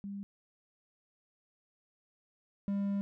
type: tone pair in turn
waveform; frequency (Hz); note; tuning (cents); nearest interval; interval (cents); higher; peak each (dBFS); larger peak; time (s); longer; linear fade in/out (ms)
sine / triangle; 199.7 / 199.7; G3 / G3; +32 / +32; unison; 0; neither; -38 / -28; second; 0.04-0.23 / 2.68-3.01; second; 0
effects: none